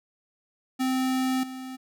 square tone with level steps, 259.5 Hz, C4, 14 cents flat, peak -24 / -36 dBFS, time 0.79-1.77 s, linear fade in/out 20 ms, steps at 1.43 s, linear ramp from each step 5 ms, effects none

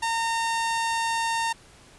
sawtooth tone, 915 Hz, A#5, 32 cents flat, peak -20 dBFS, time 0.02-1.53 s, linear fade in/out 10 ms, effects pink hiss -52 dBFS RMS until 1.98 s + resampled to 24000 Hz

